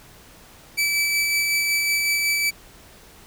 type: tone with tremolo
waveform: sawtooth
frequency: 2308 Hz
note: D7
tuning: 31 cents flat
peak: -15 dBFS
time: 0.77-2.51 s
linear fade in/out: 20 ms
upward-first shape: sine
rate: 5.4 Hz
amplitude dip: 25%
effects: pink hiss -48 dBFS RMS until 3.26 s